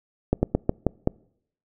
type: slowing click train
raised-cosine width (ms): 2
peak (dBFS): -6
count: 6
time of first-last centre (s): 0.33-1.074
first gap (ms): 100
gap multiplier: 1.2
effects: noise-tail reverb RT60 0.7 s tail -26 dB re dry